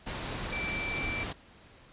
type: tone in noise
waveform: sine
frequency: 2334 Hz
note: D7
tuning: 11 cents flat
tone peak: -33 dBFS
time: 0.52-1.24 s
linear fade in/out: 10 ms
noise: pink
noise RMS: -36 dBFS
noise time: 0.06-1.33 s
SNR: 0 dB
effects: pink hiss -56 dBFS RMS until 1.92 s + resampled to 8000 Hz